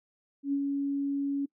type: tone with ADSR envelope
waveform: sine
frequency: 280 Hz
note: C#4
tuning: 18 cents sharp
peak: -24 dBFS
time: 0.43-1.46 s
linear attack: 97 ms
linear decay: 65 ms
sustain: -3 dB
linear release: 12 ms
effects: noise-tail reverb RT60 0.1 s tail -23 dB re dry